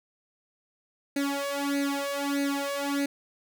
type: tone with flanger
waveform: sawtooth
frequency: 281.3 Hz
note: C#4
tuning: 26 cents sharp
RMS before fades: -29 dBFS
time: 1.16-3.06 s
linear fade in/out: 5 ms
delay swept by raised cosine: 0.46 to 1.76 ms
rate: 1.6 Hz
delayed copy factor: +1
effects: none